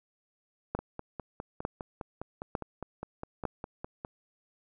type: two click trains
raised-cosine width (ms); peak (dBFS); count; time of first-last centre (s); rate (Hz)
1; -16 / -23; 4 / 17; 0.75-3.453 / 0.79-4.049; 1.11 / 4.91
effects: none